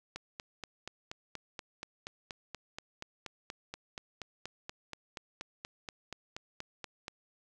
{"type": "click train", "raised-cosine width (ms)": 0.2, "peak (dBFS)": -23, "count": 30, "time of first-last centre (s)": [0.16, 7.081], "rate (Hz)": 4.19, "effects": []}